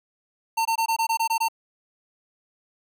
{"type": "tone bursts", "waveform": "square", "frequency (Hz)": 905, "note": "A5", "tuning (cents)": 48, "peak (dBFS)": -21, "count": 9, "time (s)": [0.57, 1.485], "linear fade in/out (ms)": 10, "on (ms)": 83, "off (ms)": 21, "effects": []}